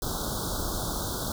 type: band-stop noise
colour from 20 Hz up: pink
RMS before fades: -31 dBFS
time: 0.02-1.32 s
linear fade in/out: 2 ms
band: 1500 to 3400 Hz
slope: 96 dB/octave
effects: none